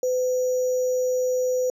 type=tone with sample-and-hold; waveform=sine; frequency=506 Hz; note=B4; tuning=42 cents sharp; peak=-20 dBFS; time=0.03-1.7 s; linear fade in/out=2 ms; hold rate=6300 Hz; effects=low-pass 12000 Hz 12 dB/octave